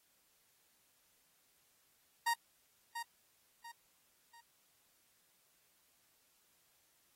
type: tone with echo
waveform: 30% pulse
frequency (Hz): 934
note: A#5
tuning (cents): +3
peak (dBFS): -28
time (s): 2.26-2.34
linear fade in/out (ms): 10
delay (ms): 690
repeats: 3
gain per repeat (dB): -9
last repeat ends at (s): 4.41
effects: white hiss -73 dBFS RMS until 7.15 s + AAC 48 kbps